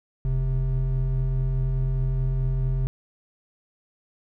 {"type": "tone pair together", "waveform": "triangle", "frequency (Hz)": [42.08, 131], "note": ["E1", "C3"], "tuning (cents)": [36, 2], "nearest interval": "octave + minor sixth", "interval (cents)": 1966, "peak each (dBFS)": -22, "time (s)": [0.25, 2.87], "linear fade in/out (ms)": 0, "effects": []}